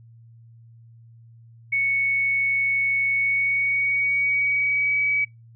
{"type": "tone with pitch glide", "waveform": "sine", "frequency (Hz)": [2217, 2275], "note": ["C#7", "C#7"], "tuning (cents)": [0, 44], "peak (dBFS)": -19, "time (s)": [1.72, 5.25], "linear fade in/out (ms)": 10, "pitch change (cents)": 44, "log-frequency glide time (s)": [3.1, 4.96], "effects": ["noise-tail reverb RT60 0.2 s tail -24 dB re dry", "added 115 Hz sine -46 dBFS peak until 5.55 s"]}